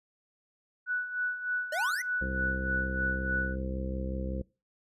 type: tone with tremolo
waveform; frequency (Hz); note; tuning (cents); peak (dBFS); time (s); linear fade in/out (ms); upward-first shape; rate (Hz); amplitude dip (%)
sine; 1480; F#6; 0; -27; 0.86-3.56; 50; sine; 3.3; 70
type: exponential sweep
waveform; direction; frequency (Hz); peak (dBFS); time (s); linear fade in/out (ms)
square; up; 578 to 2091; -32; 1.72-2.02; 5
type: harmonic tone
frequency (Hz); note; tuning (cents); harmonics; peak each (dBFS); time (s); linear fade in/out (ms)
65.41; C2; 0; 1 / 2 / 3 / 4 / 5 / 6 / 7 / 8; -34 / -42 / -38 / -46 / -43 / -50 / -47 / -41; 2.21-4.42; 5
effects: noise-tail reverb RT60 0.3 s tail -23 dB re dry + resampled to 32000 Hz